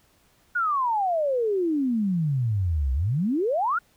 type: exponential two-way sweep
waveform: sine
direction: down then up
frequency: 1479 to 62.6 to 1479 Hz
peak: -21 dBFS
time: 0.55-3.79 s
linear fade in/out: 10 ms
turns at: 2.93 s
effects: pink hiss -62 dBFS RMS until 3.96 s